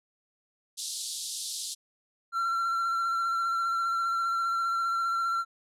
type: band-pass noise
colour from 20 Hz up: pink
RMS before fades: -36 dBFS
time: 0.77-1.75 s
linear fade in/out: 20 ms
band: 3600 to 11000 Hz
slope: 48 dB/octave
type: tone with vibrato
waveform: triangle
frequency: 1360 Hz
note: F6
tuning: 46 cents flat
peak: -24 dBFS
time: 2.32-5.45 s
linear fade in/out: 50 ms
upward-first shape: square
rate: 15 Hz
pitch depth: 17 cents each way
effects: none